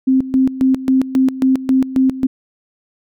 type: tone with tremolo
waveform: sine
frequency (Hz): 262.5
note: C4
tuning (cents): +6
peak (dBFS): -9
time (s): 0.07-2.27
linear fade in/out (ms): 10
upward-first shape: square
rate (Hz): 3.7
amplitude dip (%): 80
effects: none